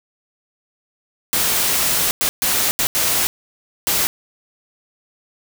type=noise bursts at uneven times; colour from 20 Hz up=white; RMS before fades=-18 dBFS; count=6; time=1.33-2.11 / 2.21-2.29 / 2.42-2.71 / 2.79-2.87 / 2.95-3.27 / 3.87-4.07 s; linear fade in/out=0 ms; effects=none